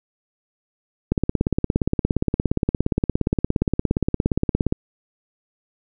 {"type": "click train", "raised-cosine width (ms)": 3, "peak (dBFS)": -5, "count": 63, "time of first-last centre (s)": [1.12, 4.725], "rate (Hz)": 17.2, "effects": []}